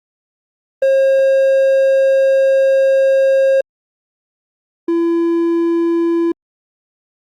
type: tone pair in turn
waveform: triangle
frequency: 538 / 336.9 Hz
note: C5 / E4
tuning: +48 / +38 cents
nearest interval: minor sixth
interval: 810 cents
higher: first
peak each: -7 / -10 dBFS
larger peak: first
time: 0.82-3.61 / 4.88-6.32 s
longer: first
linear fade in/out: 5 ms
effects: Opus 32 kbps